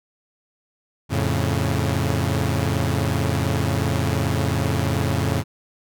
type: chord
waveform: sawtooth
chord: F augmented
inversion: none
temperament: equal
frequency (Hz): 87.31 / 110 / 138.59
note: F2 / A2 / C#3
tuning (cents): 0 / 0 / 0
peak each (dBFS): -20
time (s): 1.09-5.44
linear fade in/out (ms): 50
effects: none